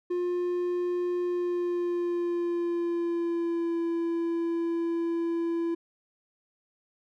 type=tone with pitch glide; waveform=triangle; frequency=354.6 to 336.2 Hz; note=F4 to E4; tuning=+26 to +34 cents; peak=-24 dBFS; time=0.1-5.75 s; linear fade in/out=10 ms; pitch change=-92 cents; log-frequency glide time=1.23-3.8 s; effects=none